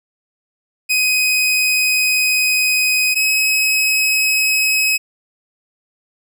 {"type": "tone pair in turn", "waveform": "sawtooth", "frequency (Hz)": [2511, 2552], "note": ["D#7", "D#7"], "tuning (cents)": [15, 43], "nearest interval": "unison", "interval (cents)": 28, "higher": "second", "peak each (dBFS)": -10, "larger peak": "neither", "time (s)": [[0.89, 3.15], [3.15, 4.98]], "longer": "first", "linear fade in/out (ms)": 20, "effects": []}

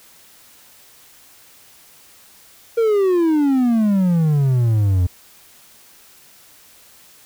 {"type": "exponential sweep", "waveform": "triangle", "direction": "down", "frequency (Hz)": [469.9, 86.3], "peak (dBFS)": -11, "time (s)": [2.77, 5.07], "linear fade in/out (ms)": 10, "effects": ["white hiss -48 dBFS RMS until 7.25 s"]}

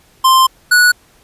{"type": "tone pair in turn", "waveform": "square", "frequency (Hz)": [1046.5, 1468.9], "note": ["C6", "F#6"], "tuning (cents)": [0, -13], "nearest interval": "tritone", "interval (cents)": 587, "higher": "second", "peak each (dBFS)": -7, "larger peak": "neither", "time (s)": [[0.24, 0.47], [0.71, 0.92]], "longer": "first", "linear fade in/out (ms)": 10, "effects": ["pink hiss -50 dBFS RMS until 1.23 s", "resampled to 32000 Hz"]}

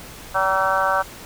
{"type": "harmonic tone with a mistuned harmonic", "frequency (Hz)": 191.4, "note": "G3", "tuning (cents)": -41, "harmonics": [3, 4, 5, 6, 7, 8], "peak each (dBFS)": [-24, -24, -24, -24, -24, -24], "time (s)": [0.34, 1.03], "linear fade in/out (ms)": 20, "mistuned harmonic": 5, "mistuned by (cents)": -25, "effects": ["pink hiss -39 dBFS RMS until 1.25 s"]}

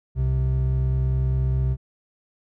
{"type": "tone pair together", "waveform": "triangle", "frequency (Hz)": [64.85, 129.7], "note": ["C2", "C3"], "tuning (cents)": [-15, -15], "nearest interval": "octave", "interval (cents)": 1200, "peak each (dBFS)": -20, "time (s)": [0.15, 1.77], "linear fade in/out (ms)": 50, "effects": []}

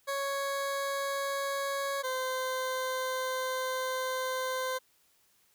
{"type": "tone pair in turn", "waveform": "20% pulse", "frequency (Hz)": [554.4, 516.2], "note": ["C#5", "C5"], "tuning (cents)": [0, -23], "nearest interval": "minor second", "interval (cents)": 123, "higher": "first", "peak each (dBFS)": -26, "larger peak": "neither", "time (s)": [[0.07, 2.03], [2.03, 4.79]], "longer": "second", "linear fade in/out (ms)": 20, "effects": ["white hiss -68 dBFS RMS until 5.54 s"]}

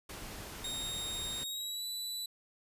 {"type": "noise", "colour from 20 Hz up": "pink", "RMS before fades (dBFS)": -45, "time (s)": [0.09, 1.44], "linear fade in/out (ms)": 5}
{"type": "tone with pitch glide", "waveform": "sawtooth", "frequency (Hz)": [3720, 3964], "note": ["A#7", "B7"], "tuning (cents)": [-4, 6], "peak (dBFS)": -34, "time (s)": [0.64, 2.26], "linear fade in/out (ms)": 5, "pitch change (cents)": 110, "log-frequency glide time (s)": [1.39, 1.85]}
{"effects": ["resampled to 32000 Hz"]}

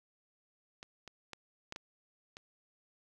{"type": "clicks", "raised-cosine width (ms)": 0.2, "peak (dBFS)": [-29, -30, -26, -24, -25, -30], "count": 6, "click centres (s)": [0.829, 1.077, 1.333, 1.724, 1.761, 2.369], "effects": ["10-bit"]}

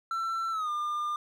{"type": "tone with pitch glide", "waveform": "triangle", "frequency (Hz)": [1342, 1202.5], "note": ["E6", "D6"], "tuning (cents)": [31, 41], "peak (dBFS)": -27, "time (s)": [0.11, 1.16], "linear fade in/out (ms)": 2, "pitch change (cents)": -190, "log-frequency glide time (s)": [0.51, 0.7], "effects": []}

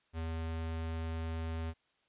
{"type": "tone", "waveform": "square", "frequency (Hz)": 81.4, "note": "E2", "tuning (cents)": -21, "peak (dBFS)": -36, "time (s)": [0.13, 1.74], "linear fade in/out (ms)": 50, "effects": ["white hiss -74 dBFS RMS until 2.08 s", "resampled to 8000 Hz"]}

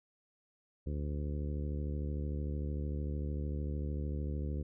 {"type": "harmonic tone", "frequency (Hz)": 73.3, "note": "D2", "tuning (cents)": -3, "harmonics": [1, 2, 3, 4, 5, 6, 7], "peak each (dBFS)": [-35, -41, -45, -47, -49, -51, -52], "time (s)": [0.86, 4.63], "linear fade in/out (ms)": 10, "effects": []}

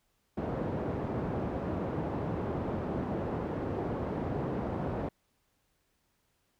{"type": "band-pass noise", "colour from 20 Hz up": "pink", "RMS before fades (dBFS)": -34, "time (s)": [0.37, 5.09], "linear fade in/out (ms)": 5, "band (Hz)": [100, 700], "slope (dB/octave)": 12, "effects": ["pink hiss -75 dBFS RMS until 6.59 s"]}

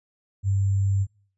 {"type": "tone with sample-and-hold", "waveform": "sine", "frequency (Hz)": 98, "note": "G2", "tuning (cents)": 0, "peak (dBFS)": -19, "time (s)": [0.43, 1.07], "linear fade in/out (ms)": 50, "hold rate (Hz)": 7350, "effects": ["noise-tail reverb RT60 0.5 s tail -26 dB re dry", "resampled to 24000 Hz"]}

